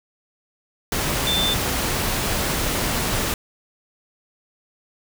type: tone in noise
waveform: sine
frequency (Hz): 3545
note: A7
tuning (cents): +12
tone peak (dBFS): -20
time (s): 1.27-1.54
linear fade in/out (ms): 2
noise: pink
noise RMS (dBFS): -23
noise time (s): 0.92-3.34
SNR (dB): 0
effects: none